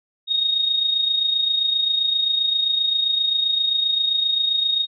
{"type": "tone with amplitude modulation", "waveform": "sine", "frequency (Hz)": 3729, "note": "A#7", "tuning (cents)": 0, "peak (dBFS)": -15, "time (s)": [0.27, 4.87], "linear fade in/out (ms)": 50, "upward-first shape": "sine", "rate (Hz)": 27.6, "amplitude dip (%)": 55, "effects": []}